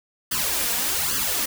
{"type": "noise with flanger", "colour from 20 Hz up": "white", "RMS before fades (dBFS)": -24, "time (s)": [0.31, 1.46], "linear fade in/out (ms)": 10, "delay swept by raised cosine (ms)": [0.63, 4.33], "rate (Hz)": 1.2, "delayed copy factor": 1, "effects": []}